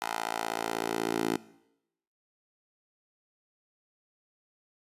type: tone with high-pass filter sweep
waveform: 10% pulse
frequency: 56.2 Hz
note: A1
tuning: 37 cents sharp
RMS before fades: -32 dBFS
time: 0.02-1.37 s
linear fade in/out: 0 ms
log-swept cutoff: 860 to 310 Hz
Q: 1.7
effects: noise-tail reverb RT60 0.8 s tail -19 dB re dry + resampled to 32000 Hz